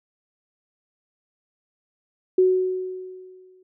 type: tone with exponential decay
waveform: sine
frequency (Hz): 370.9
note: F#4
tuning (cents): +4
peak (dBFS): -12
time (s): 2.38-3.63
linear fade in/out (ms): 5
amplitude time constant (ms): 270
effects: none